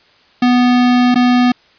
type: tone with dropouts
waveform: square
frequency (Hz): 246.9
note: B3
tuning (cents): 0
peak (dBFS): -9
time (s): 0.42-1.52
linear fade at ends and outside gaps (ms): 5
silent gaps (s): 1.145-1.156
effects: white hiss -50 dBFS RMS until 1.78 s + resampled to 11025 Hz